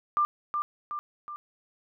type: tone with echo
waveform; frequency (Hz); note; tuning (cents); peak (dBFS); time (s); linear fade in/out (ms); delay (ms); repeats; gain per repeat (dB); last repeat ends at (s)
sine; 1191; D6; +24; -21; 0.17-0.25; 0; 370; 3; -5; 1.36
effects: none